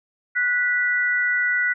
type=tone pair together; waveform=sine; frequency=1473 / 1966.2 Hz; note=F#6 / B6; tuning=-8 / -8 cents; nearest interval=perfect fourth; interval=500 cents; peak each=-21 dBFS; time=0.35-1.74 s; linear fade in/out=20 ms; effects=none